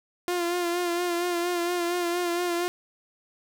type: tone with vibrato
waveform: sawtooth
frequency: 349.2 Hz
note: F4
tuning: in tune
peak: -21 dBFS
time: 0.28-2.68 s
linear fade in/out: 0 ms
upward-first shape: sine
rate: 4.3 Hz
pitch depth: 36 cents each way
effects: none